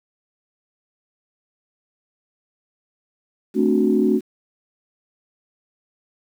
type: chord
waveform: sine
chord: D dominant seventh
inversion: second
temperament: equal with one note detuned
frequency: 220 / 261.6 / 294.5 / 370 Hz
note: A3 / C4 / D4 / F#4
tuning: 0 / 0 / +5 / 0 cents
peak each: -19 / -21 / -21 / -19 dBFS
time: 3.54-4.21 s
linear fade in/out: 50 ms
effects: tanh soft clip ceiling -4 dBFS + 8-bit